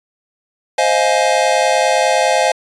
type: chord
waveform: square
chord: F minor seventh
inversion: second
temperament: just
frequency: 523.8 / 628.6 / 698.5 / 838.1 Hz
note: C5 / Eb5 / F5 / Ab5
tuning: +2 / +18 / 0 / +16 cents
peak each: -18 dBFS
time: 0.78-2.52 s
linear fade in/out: 5 ms
effects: resampled to 22050 Hz